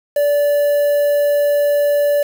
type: tone with quantisation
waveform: triangle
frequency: 580 Hz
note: D5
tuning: 22 cents flat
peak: -10 dBFS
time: 0.16-2.23 s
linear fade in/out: 5 ms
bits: 5
effects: none